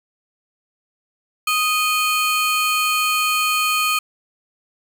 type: ring-modulated tone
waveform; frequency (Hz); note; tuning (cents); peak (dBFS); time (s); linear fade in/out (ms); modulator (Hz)
35% pulse; 1864.7; A#6; 0; -12; 1.47-3.99; 5; 617
effects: 8-bit